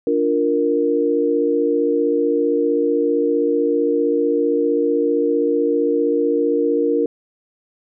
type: chord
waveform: sine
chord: Bb major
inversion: first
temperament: equal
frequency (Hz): 293.7 / 349.2 / 466.2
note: D4 / F4 / Bb4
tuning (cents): 0 / 0 / 0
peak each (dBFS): -20 / -22 / -17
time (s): 0.07-7.06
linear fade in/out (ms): 2
effects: none